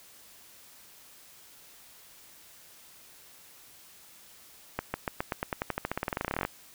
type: accelerating click train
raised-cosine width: 0.5 ms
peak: -14 dBFS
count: 27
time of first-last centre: 4.79-6.45 s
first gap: 150 ms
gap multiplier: 0.92
effects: white hiss -54 dBFS RMS until 6.74 s